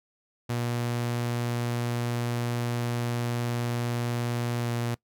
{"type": "tone with pitch glide", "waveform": "sawtooth", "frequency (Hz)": [119.7, 118.74], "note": ["A#2", "A#2"], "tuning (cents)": [46, 32], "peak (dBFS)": -23, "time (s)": [0.49, 4.95], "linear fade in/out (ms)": 10, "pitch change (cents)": -14, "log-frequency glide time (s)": [4.61, 4.67], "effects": ["noise-tail reverb RT60 0.1 s tail -22 dB re dry"]}